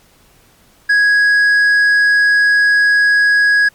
sine tone with tanh clipping, 1661.2 Hz, G#6, in tune, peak -9 dBFS, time 0.89-3.69 s, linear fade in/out 10 ms, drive 5 dB, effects pink hiss -50 dBFS RMS until 3.74 s + MP3 96 kbps

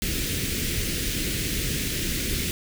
pink band-stop noise, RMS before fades -27 dBFS, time 0.02-2.51 s, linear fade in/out 0 ms, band 410 to 1900 Hz, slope 24 dB/octave, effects none

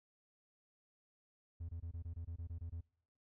triangle tone bursts, 83.9 Hz, E2, 31 cents sharp, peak -39 dBFS, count 11, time 1.6-2.81 s, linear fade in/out 10 ms, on 90 ms, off 22 ms, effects noise-tail reverb RT60 0.7 s tail -26 dB re dry + tanh soft clip ceiling -35 dBFS

